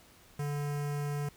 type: tone with notch filter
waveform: square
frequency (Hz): 145.2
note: D3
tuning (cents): -19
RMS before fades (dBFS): -34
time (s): 0.39-1.29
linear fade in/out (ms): 5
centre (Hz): 3700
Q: 1.3
effects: pink hiss -59 dBFS RMS until 1.36 s